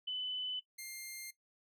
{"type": "tone pair in turn", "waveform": ["sine", "10% pulse"], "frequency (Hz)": [3009, 2110], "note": ["F#7", "C7"], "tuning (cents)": [28, 14], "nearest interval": "tritone", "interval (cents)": 614, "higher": "first", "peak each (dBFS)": [-35, -35], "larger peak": "neither", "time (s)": [[0.07, 0.6], [0.78, 1.31]], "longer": "neither", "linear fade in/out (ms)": 10, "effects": ["noise-tail reverb RT60 0.1 s tail -17 dB re dry"]}